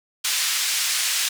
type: band-pass noise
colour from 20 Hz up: white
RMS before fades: -23 dBFS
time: 0.24-1.29 s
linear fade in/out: 10 ms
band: 1800 to 7700 Hz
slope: 12 dB/octave
effects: none